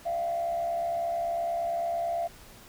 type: tone with frequency modulation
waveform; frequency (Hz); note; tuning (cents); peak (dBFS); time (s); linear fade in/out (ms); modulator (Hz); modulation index
sine; 684; F5; -36; -26; 0.05-2.28; 20; 68.9; 0.54
effects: tanh soft clip ceiling -22 dBFS + pink hiss -51 dBFS RMS until 2.68 s